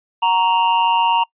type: tone with amplitude modulation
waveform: square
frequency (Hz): 932.3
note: A#5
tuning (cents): 0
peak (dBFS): -11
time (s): 0.22-1.24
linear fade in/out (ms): 10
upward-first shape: sine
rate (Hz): 187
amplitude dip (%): 60
effects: noise-tail reverb RT60 0.1 s tail -24 dB re dry + resampled to 8000 Hz